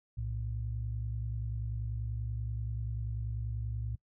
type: tone pair together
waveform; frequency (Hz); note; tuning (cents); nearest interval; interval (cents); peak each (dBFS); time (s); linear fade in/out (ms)
sine; 62.4 / 112.74; B1 / A2; +19 / +43; minor seventh; 1024; -36 / -35; 0.17-3.96; 10
effects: noise-tail reverb RT60 0.1 s tail -24 dB re dry + tanh soft clip ceiling -25 dBFS